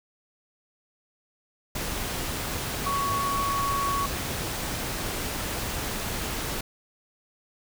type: tone in noise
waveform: sine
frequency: 1117 Hz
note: C#6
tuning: 13 cents sharp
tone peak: -25 dBFS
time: 2.86-4.06 s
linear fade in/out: 5 ms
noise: pink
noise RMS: -31 dBFS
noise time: 1.75-6.61 s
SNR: +3 dB
effects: none